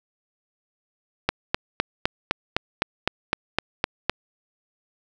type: click train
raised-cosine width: 0.3 ms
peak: -3 dBFS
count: 12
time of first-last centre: 1.29-4.096 s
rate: 3.92 Hz
effects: none